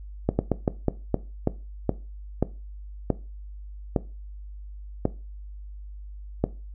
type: slowing click train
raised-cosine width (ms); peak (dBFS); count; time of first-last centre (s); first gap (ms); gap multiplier
2; -7; 13; 0.29-6.44; 100; 1.27
effects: noise-tail reverb RT60 0.3 s tail -17 dB re dry + added 50 Hz sine -37 dBFS peak until 6.74 s